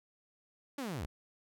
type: linear sweep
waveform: sawtooth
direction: down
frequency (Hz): 293.7 to 50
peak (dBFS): -33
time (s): 0.78-1.06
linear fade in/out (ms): 5
effects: none